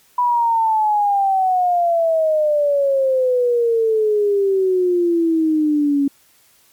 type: exponential sweep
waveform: sine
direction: down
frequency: 987.8 to 277.2 Hz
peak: -13 dBFS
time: 0.18-6.08 s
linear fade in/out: 5 ms
effects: white hiss -54 dBFS RMS until 6.72 s + MP3 96 kbps